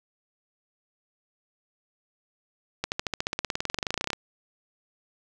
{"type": "accelerating click train", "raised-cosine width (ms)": 0.2, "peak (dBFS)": -10, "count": 27, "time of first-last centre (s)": [2.84, 4.132], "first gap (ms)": 79, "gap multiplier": 0.96, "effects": []}